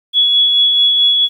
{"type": "tone with tremolo", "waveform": "sine", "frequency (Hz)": 3376, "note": "G#7", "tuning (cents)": 28, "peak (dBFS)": -7, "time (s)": [0.13, 1.29], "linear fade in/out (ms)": 50, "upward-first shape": "sine", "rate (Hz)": 4.6, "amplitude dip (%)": 30, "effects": ["8-bit"]}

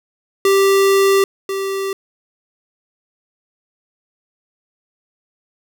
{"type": "tone pair in turn", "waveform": "square", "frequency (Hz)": [391.7, 389.8], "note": ["G4", "G4"], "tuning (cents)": [-1, -10], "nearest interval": "unison", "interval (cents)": 9, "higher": "first", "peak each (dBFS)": [-11, -20], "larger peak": "first", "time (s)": [[0.45, 1.24], [1.49, 1.93]], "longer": "first", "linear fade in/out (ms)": 2, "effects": []}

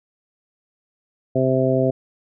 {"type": "harmonic tone", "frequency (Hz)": 130.81, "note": "C3", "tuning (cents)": 0, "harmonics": [1, 2, 3, 4, 5], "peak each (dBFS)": [-22, -22, -22, -22, -22], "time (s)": [1.35, 1.91], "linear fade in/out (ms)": 10, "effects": []}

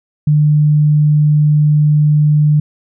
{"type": "tone", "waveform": "sine", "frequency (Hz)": 150, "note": "D3", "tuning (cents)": 37, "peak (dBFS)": -7, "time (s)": [0.27, 2.6], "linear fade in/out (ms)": 5, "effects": []}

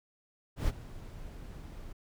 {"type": "noise with ADSR envelope", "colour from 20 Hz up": "brown", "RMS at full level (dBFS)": -27, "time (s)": [0.56, 1.93], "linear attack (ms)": 120, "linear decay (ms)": 33, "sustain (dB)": -18, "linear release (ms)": 11, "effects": []}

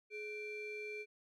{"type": "ring-modulated tone", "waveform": "triangle", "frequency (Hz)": 967, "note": "B5", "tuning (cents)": -37, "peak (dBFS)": -37, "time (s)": [0.1, 1.06], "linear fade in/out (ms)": 50, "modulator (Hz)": 1390, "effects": []}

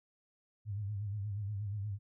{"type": "tone with vibrato", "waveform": "sine", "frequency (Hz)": 102.3, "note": "G#2", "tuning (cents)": -26, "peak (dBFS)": -35, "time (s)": [0.65, 1.99], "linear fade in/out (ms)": 50, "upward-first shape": "sine", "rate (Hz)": 8.4, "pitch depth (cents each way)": 86, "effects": []}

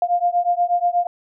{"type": "beating tone pair", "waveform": "sine", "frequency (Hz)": [698.5, 706.8], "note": ["F5", "F5"], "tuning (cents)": [0, 21], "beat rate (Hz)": 8.3, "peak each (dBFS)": -19, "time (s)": [0.02, 1.07], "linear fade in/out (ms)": 2, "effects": []}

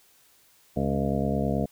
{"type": "harmonic tone with a mistuned harmonic", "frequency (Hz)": 69.3, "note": "C#2", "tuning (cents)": 0, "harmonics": [1, 2, 3, 4, 6, 7, 8, 9, 10], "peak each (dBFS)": [-33, -30, -28, -32, -35, -33, -41, -33, -35], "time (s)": [0.76, 1.66], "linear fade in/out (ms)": 10, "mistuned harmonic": 1, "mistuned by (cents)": 63, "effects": ["white hiss -60 dBFS RMS until 1.71 s"]}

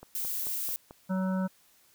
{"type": "click train", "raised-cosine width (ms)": 1, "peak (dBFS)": -31, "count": 5, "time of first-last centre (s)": [0.03, 0.909], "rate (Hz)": 4.55}
{"type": "noise", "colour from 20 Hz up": "violet", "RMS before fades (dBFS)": -33, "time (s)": [0.15, 0.76], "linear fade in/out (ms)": 0}
{"type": "harmonic tone", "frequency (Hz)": 187.9, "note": "F#3", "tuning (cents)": 27, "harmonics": [1, 3, 5, 7, 8], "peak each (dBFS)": [-27, -37, -41, -44, -45], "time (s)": [1.09, 1.48], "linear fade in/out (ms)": 20}
{"effects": ["white hiss -63 dBFS RMS until 1.94 s"]}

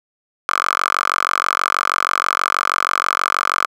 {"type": "tone with high-pass filter", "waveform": "5% pulse", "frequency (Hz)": 46.25, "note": "F#1", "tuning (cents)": 0, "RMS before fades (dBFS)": -19, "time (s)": [0.49, 3.66], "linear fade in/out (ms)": 0, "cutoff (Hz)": 1200, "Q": 5.5, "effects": ["low-pass 11000 Hz 12 dB/octave"]}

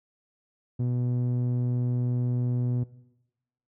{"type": "tone with low-pass filter", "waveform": "sawtooth", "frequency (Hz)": 123, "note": "B2", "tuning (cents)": -7, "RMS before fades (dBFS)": -27, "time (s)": [0.79, 2.84], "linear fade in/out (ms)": 10, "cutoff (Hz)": 260, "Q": 0.65, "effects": ["noise-tail reverb RT60 0.9 s tail -18 dB re dry"]}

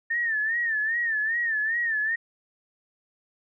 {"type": "tone with vibrato", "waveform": "sine", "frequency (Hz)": 1804, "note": "A6", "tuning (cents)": 43, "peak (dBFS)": -23, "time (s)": [0.1, 2.16], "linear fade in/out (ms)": 10, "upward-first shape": "sine", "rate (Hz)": 2.5, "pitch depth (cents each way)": 100, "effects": []}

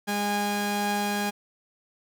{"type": "tone pair together", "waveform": "sawtooth", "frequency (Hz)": [205.1, 818.6], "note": ["G#3", "G#5"], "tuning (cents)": [-21, -25], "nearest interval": "2 octaves", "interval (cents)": 2396, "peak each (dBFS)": -24, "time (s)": [0.07, 1.31], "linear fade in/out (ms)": 20, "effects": []}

